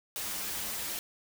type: noise with comb filter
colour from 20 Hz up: white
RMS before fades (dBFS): -36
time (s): 0.16-0.99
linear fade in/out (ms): 0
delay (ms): 7.9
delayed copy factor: -0.75
effects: none